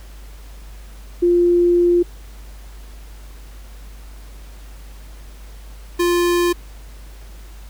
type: tone pair in turn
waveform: sine / square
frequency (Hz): 349.2 / 349.2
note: F4 / F4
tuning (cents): 0 / 0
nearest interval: unison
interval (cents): 0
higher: neither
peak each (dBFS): -11 / -15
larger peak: first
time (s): 1.22-2.03 / 5.99-6.53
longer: first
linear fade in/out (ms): 10
effects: added 50 Hz sine -35 dBFS peak until 7.69 s + pink hiss -47 dBFS RMS until 7.69 s